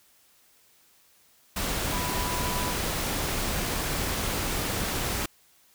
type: tone in noise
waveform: sine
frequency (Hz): 987.8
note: B5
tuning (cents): 0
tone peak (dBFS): -33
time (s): 1.92-2.73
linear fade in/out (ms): 5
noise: pink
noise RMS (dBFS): -29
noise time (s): 1.56-5.26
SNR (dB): -7
effects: white hiss -61 dBFS RMS until 5.74 s